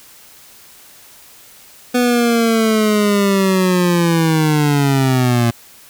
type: linear sweep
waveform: 25% pulse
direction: down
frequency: 248 to 115.8 Hz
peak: -8 dBFS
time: 1.94-5.51 s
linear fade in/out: 10 ms
effects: white hiss -43 dBFS RMS until 5.89 s